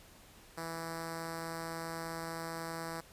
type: tone with notch filter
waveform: 5% pulse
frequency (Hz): 164.7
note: E3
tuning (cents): -1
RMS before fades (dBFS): -41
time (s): 0.57-3.01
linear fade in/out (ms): 10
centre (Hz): 2700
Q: 1.1
effects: pink hiss -58 dBFS RMS until 3.12 s + resampled to 32000 Hz